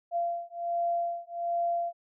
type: beating tone pair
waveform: sine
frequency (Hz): 687 / 688.3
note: F5 / F5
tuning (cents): -29 / -25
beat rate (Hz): 1.3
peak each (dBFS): -31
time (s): 0.11-1.93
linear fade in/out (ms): 50
effects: none